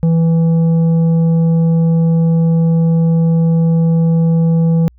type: tone with tanh clipping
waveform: triangle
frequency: 164.81 Hz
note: E3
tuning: in tune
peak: -10 dBFS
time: 0.03-4.88 s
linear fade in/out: 0 ms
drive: 11 dB
effects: added 60 Hz sine -43 dBFS peak until 4.98 s